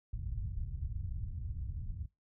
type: low-pass noise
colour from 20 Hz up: white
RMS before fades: -39 dBFS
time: 0.13-2.06 s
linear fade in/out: 5 ms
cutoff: 100 Hz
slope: 24 dB/octave
effects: noise-tail reverb RT60 0.2 s tail -20 dB re dry